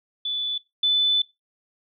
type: tone pair in turn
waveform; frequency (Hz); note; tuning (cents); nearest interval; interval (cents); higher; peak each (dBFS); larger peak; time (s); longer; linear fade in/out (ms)
sine; 3475 / 3501; A7 / A7; -22 / -9; unison; 13; second; -24 / -17; second; 0.25-0.58 / 0.83-1.22; second; 5
effects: noise-tail reverb RT60 0.2 s tail -18 dB re dry